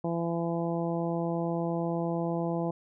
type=harmonic tone; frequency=168.6 Hz; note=E3; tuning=39 cents sharp; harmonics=1 / 2 / 3 / 4 / 5 / 6; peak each=-31 / -33 / -35 / -36 / -39 / -44 dBFS; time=0.04-2.71 s; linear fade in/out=5 ms; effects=none